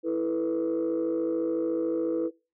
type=chord; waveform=sine; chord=E suspended fourth; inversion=none; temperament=equal; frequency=329.6 / 440 / 493.9 Hz; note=E4 / A4 / B4; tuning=0 / 0 / 0 cents; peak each=-26 / -32 / -28 dBFS; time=0.03-2.31 s; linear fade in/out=50 ms; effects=noise-tail reverb RT60 0.3 s tail -23 dB re dry + tanh soft clip ceiling -20 dBFS

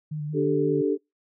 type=tone with vibrato; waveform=sine; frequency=150.8 Hz; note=D3; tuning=46 cents sharp; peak=-28 dBFS; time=0.11-0.82 s; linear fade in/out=10 ms; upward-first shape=square; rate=5.6 Hz; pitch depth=24 cents each way
type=chord; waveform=sine; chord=D suspended fourth; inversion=none; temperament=just; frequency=293.7 / 391.6 / 440.5 Hz; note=D4 / G4 / A4; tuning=0 / -2 / +2 cents; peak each=-25 dBFS; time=0.33-0.98 s; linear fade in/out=50 ms
effects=noise-tail reverb RT60 0.2 s tail -25 dB re dry

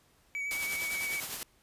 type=tone with vibrato; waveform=triangle; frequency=2266 Hz; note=C#7; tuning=37 cents sharp; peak=-31 dBFS; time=0.35-1.2 s; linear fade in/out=0 ms; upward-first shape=square; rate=9.1 Hz; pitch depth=16 cents each way
type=noise with tremolo; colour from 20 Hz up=white; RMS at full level=-36 dBFS; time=0.51-1.43 s; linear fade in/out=0 ms; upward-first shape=sine; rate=10 Hz; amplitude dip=45%
effects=pink hiss -66 dBFS RMS until 1.62 s + resampled to 32000 Hz

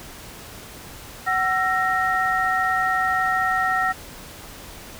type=tone cluster; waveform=sine; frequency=749 / 1342 / 1865 Hz; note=F#5 / E6 / A#6; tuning=+21 / +31 / 0 cents; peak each=-23 dBFS; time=1.26-3.93 s; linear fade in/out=20 ms; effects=pink hiss -40 dBFS RMS until 4.99 s

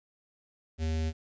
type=tone with notch filter; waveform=square; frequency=79.6 Hz; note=D#2; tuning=40 cents sharp; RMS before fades=-30 dBFS; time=0.78-1.13 s; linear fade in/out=50 ms; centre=1100 Hz; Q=0.93; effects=resampled to 16000 Hz + 11-bit

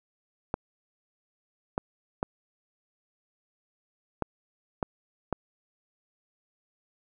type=clicks; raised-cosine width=1 ms; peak=-13 dBFS; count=6; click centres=0.541 / 1.779 / 2.229 / 4.223 / 4.828 / 5.327 s; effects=none

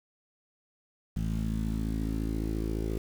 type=tone with low-pass filter sweep; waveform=sawtooth; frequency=54.4 Hz; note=A1; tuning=19 cents flat; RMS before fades=-31 dBFS; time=1.16-2.98 s; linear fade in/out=0 ms; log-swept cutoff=190 to 390 Hz; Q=3.7; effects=8-bit

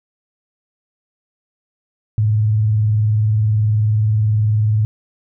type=tone with vibrato; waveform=sine; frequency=107.6 Hz; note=A2; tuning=38 cents flat; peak=-12 dBFS; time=2.18-4.85 s; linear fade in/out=0 ms; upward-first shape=sine; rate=20 Hz; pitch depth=87 cents each way; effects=none

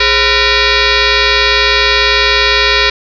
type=tone with frequency modulation; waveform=sine; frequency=1009 Hz; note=B5; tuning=37 cents sharp; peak=-7 dBFS; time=0-2.9 s; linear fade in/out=5 ms; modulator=475 Hz; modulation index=7.7; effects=none

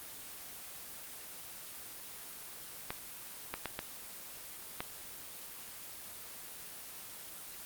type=clicks; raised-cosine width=0.3 ms; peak=-19 dBFS; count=5; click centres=2.905 / 3.54 / 3.657 / 3.791 / 4.805 s; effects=white hiss -47 dBFS RMS until 7.65 s + Opus 24 kbps

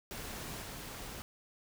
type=noise with level steps; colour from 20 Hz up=pink; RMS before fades=-43 / -45 dBFS; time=0.11-1.22 s; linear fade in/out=0 ms; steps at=0.61 s; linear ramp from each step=20 ms; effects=none

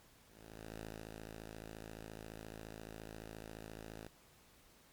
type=tone with ADSR envelope; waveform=5% pulse; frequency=54.4 Hz; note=A1; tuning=19 cents flat; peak=-34 dBFS; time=0.26-4.08 s; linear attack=550 ms; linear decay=260 ms; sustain=-3 dB; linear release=4 ms; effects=pink hiss -65 dBFS RMS until 4.92 s + MP3 96 kbps

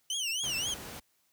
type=tone with vibrato; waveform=25% pulse; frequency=2960 Hz; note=F#7; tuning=in tune; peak=-27 dBFS; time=0.1-0.74 s; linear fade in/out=2 ms; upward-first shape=triangle; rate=3.8 Hz; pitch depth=220 cents each way
type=noise; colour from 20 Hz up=pink; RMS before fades=-43 dBFS; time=0.43-1 s; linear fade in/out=10 ms
effects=white hiss -72 dBFS RMS until 1.32 s + high-pass 60 Hz 12 dB/octave

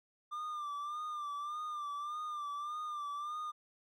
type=tone with vibrato; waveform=triangle; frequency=1191 Hz; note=D6; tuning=24 cents sharp; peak=-36 dBFS; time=0.31-3.52 s; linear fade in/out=20 ms; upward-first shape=sine; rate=1.7 Hz; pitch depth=56 cents each way; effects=none

